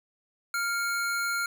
square tone pair together, 1396.6 / 2217 Hz, F6 / C#7, 0 / 0 cents, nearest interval minor sixth, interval 800 cents, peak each -28 / -37 dBFS, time 0.54-1.46 s, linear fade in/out 2 ms, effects none

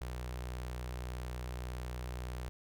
sawtooth tone with notch filter, 61.74 Hz, B1, in tune, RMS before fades -41 dBFS, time 0.01-2.49 s, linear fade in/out 0 ms, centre 240 Hz, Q 1.4, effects none

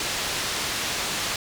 white low-pass noise, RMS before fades -28 dBFS, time 0-1.36 s, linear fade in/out 2 ms, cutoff 5800 Hz, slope 12 dB/octave, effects none

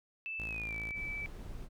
sine tone with pitch glide, 2637 to 2309 Hz, E7 to D7, 0 to -30 cents, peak -37 dBFS, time 0.26-1.26 s, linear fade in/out 0 ms, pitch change -230 cents, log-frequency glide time 0.45-0.75 s
sawtooth tone, 55 Hz, A1, in tune, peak -39 dBFS, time 0.39-0.92 s, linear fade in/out 5 ms
brown noise, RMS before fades -44 dBFS, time 0.93-1.69 s, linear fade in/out 50 ms
effects none

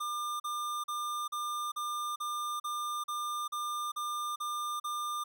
square tone bursts, 1200 Hz, D6, 37 cents sharp, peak -34 dBFS, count 12, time 0-5.24 s, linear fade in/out 10 ms, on 400 ms, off 40 ms, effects none

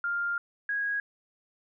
sine tone pair in turn, 1400 / 1649.2 Hz, F6 / G#6, +4 / -13 cents, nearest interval minor third, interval 283 cents, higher second, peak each -27 dBFS, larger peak neither, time 0.04-0.38 / 0.69-1 s, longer first, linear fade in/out 2 ms, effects none

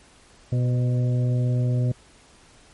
harmonic tone with a mistuned harmonic, 123.47 Hz, B2, in tune, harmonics 1 / 2 / 3 / 4 / 5, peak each -19 / -31 / -37 / -37 / -38 dBFS, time 0.52-1.92 s, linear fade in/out 5 ms, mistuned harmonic 4, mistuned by +37 cents, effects pink hiss -53 dBFS RMS until 2.73 s + MP3 48 kbps

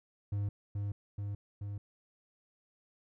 triangle tone with echo, 101.6 Hz, G#2, 38 cents flat, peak -29 dBFS, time 0.32-0.49 s, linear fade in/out 5 ms, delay 430 ms, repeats 3, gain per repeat -2 dB, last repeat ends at 1.78 s, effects none

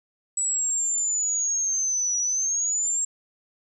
sine linear two-way sweep, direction down then up, 7870 to 5810 to 7540 Hz, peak -22 dBFS, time 0.37-3.05 s, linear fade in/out 5 ms, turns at 2.19 s, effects none

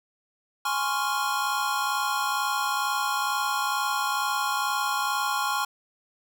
square chord, Db major seventh, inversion second, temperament equal, 830.6 / 1046.5 / 1108.7 / 1396.9 Hz, Ab5 / C6 / Db6 / F6, 0 / 0 / 0 / 0 cents, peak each -31 dBFS, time 0.65-5.65 s, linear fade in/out 5 ms, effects none

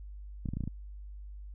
clicks, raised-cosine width 5 ms, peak -22 dBFS, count 7, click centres 0.458 / 0.488 / 0.536 / 0.57 / 0.607 / 0.638 / 0.676 s, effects added 50 Hz sine -42 dBFS peak until 1.54 s

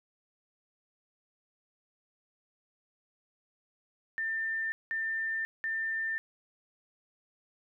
sine tone bursts, 1794 Hz, A6, 33 cents sharp, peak -30 dBFS, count 3, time 4.18-6.18 s, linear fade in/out 0 ms, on 540 ms, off 190 ms, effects none

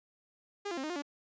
sawtooth tone with pitch steps, 406.2 / 345.2 / 266.3 / 308.7 / 354.1 / 287.1 Hz, G#4 / F4 / C4 / D#4 / F4 / D4, -38 / -20 / +31 / -14 / +24 / -39 cents, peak -31 dBFS, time 0.65-1.022 s, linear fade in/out 10 ms, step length 62 ms, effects resampled to 16000 Hz

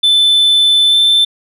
sine tone with pitch glide, 3520 to 3544 Hz, A7 to A7, 0 to +12 cents, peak -4 dBFS, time 0.03-1.25 s, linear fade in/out 10 ms, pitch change +12 cents, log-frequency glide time 0.88-0.96 s, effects tanh soft clip ceiling -6 dBFS

